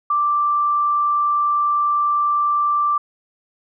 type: tone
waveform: sine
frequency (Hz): 1175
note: D6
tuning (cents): +1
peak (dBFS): -15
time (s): 0.1-2.98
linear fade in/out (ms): 5
effects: none